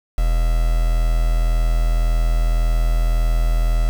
triangle tone with quantisation, 40.91 Hz, E1, 12 cents flat, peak -12 dBFS, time 0.18-3.89 s, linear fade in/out 0 ms, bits 5, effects none

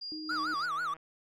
sine tone with tremolo, 4820 Hz, D8, 44 cents sharp, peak -37 dBFS, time 0.01-0.66 s, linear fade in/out 10 ms, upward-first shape sine, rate 3.5 Hz, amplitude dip 50%
sine tone, 311.1 Hz, D#4, in tune, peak -39 dBFS, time 0.12-0.54 s, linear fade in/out 0 ms
triangle tone with vibrato, 1285 Hz, E6, 45 cents flat, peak -29 dBFS, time 0.29-0.94 s, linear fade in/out 5 ms, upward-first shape sine, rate 6.1 Hz, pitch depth 240 cents each way
click train, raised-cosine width 0.5 ms, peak -38 dBFS, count 106, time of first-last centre 0.31-0.966 s, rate 160 Hz
effects none

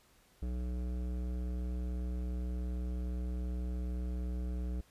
sine tone with hard clipping, 61.3 Hz, B1, 12 cents flat, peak -36 dBFS, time 0.42-4.81 s, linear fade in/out 5 ms, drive 14 dB, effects pink hiss -66 dBFS RMS until 4.9 s + resampled to 32000 Hz

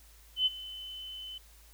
sine tone with ADSR envelope, 3034 Hz, F#7, 43 cents sharp, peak -22 dBFS, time 0.36-1.38 s, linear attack 100 ms, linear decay 27 ms, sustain -18 dB, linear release 4 ms, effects added 54 Hz sine -56 dBFS peak until 1.73 s + white hiss -60 dBFS RMS until 1.73 s

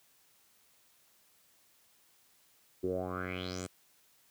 10% pulse tone with low-pass filter sweep, 91.4 Hz, F#2, 21 cents flat, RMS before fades -37 dBFS, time 2.83-3.67 s, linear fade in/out 10 ms, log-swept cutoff 350 to 8800 Hz, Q 5.9, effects white hiss -67 dBFS RMS until 4.3 s + high-pass 60 Hz 12 dB/octave

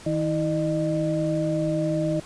sine tone cluster, 158.9 / 321.8 / 609 Hz, D#3 / E4 / D#5, +37 / -42 / -37 cents, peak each -26 dBFS, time 0.06-2.2 s, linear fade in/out 5 ms, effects pink hiss -44 dBFS RMS until 2.25 s + resampled to 22050 Hz

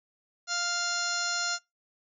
harmonic tone with a mistuned harmonic, 698.5 Hz, F5, in tune, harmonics 1 / 2 / 3 / 4 / 5 / 6 / 7 / 8 / 9 / 10, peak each -39 / -32 / -44 / -42 / -43 / -34 / -39 / -38 / -42 / -36 dBFS, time 0.47-1.59 s, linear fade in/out 50 ms, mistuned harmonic 7, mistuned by +79 cents, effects noise-tail reverb RT60 0.2 s tail -23 dB re dry

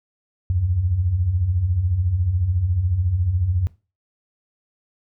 sine beating tone pair, 77.78 / 91.78 Hz, D#2 / F#2, 0 / -14 cents, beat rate 14 Hz, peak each -26 / -18 dBFS, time 0.5-3.67 s, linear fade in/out 0 ms, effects noise-tail reverb RT60 0.3 s tail -18 dB re dry

